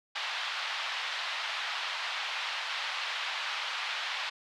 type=band-pass noise; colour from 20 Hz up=white; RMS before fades=-35 dBFS; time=0.15-4.3 s; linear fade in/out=10 ms; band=780 to 3800 Hz; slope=24 dB/octave; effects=none